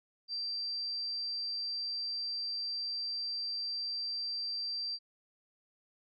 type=tone; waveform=sine; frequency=4699 Hz; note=D8; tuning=in tune; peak=-34 dBFS; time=0.28-4.99 s; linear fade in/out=50 ms; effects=none